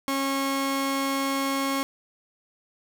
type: tone pair together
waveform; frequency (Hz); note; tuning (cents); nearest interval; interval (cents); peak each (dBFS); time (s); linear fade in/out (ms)
sawtooth; 273 / 546; C#4 / C#5; -26 / -26; octave; 1200; -22 / -22; 0.08-1.83; 0
effects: none